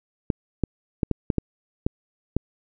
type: clicks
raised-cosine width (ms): 3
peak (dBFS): -8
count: 8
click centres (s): 0.302 / 0.637 / 1.032 / 1.113 / 1.302 / 1.383 / 1.865 / 2.366
effects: none